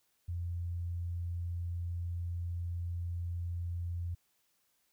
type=tone; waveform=sine; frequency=86.5 Hz; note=F2; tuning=16 cents flat; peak=-34 dBFS; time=0.28-4.15 s; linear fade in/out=10 ms; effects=white hiss -75 dBFS RMS until 4.92 s